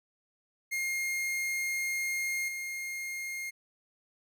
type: tone with level steps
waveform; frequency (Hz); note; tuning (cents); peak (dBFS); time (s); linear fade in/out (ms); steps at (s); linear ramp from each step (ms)
45% pulse; 2131; C7; +31; -30 / -35; 0.71-3.51; 20; 2.48; 5
effects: none